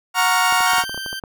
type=chord; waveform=30% pulse; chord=Gb major seventh; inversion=none; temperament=equal with one note detuned; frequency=734 / 932.3 / 1108.7 / 1396.9 Hz; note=Gb5 / Bb5 / Db6 / F6; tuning=-14 / 0 / 0 / 0 cents; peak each=-18 dBFS; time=0.14-0.85 s; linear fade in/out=50 ms
type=clicks; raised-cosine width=1 ms; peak=-19 dBFS; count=11; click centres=0.525 / 0.606 / 0.734 / 0.783 / 0.838 / 0.895 / 0.945 / 0.977 / 1.062 / 1.129 / 1.238 s
type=tone; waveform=20% pulse; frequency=1562 Hz; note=G6; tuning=7 cents flat; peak=-22 dBFS; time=0.66-1.2 s; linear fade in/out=10 ms
effects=none